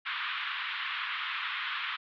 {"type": "band-pass noise", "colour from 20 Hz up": "pink", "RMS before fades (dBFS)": -35, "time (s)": [0.05, 1.97], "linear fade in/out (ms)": 20, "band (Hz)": [1100, 3600], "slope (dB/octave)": 48, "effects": []}